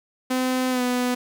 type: tone with pitch glide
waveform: sawtooth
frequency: 256.1 to 248.2 Hz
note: C4 to B3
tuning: -37 to +9 cents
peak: -17 dBFS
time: 0.3-1.15 s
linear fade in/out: 10 ms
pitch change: -54 cents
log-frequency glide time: 0.7-0.82 s
effects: 8-bit